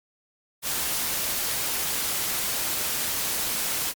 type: noise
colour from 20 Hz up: white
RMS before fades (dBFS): -27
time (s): 0.62-3.94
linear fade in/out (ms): 50
effects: MP3 96 kbps